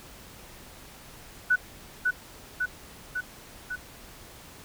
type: tone with echo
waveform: sine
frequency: 1484 Hz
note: F#6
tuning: 5 cents sharp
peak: -18 dBFS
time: 1.5-1.56 s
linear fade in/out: 10 ms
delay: 550 ms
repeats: 4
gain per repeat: -3 dB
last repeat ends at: 3.76 s
effects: pink hiss -48 dBFS RMS until 4.64 s